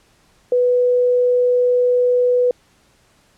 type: tone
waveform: sine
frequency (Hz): 493.9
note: B4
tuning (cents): 0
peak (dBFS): -12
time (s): 0.52-2.51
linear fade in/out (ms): 2
effects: pink hiss -56 dBFS RMS until 3.37 s + low-pass 10000 Hz 12 dB/octave